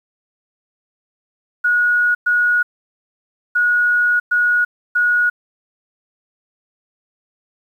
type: tone bursts at uneven times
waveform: sine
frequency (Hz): 1453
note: F#6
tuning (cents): -32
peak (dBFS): -12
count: 5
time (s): 1.64-2.15 / 2.26-2.63 / 3.55-4.2 / 4.31-4.65 / 4.95-5.3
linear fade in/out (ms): 10
effects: 8-bit